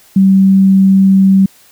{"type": "tone", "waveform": "sine", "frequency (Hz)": 192.7, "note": "G3", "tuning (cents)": -29, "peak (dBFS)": -4, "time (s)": [0.16, 1.46], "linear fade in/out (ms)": 5, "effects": ["white hiss -45 dBFS RMS until 1.71 s"]}